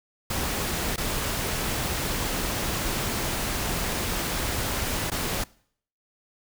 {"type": "noise with dropouts", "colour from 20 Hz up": "pink", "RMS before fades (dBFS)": -28, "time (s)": [0.3, 5.44], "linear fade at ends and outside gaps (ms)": 5, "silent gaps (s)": [[0.961, 0.978], [5.102, 5.116]], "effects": ["noise-tail reverb RT60 0.6 s tail -23 dB re dry"]}